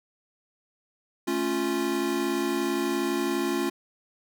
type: chord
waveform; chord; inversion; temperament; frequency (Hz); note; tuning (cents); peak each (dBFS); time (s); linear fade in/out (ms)
square; A augmented; none; equal; 220 / 277.2 / 349.2; A3 / C#4 / E#4; 0 / 0 / 0; -34 / -30 / -28; 1.27-3.7; 10
effects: none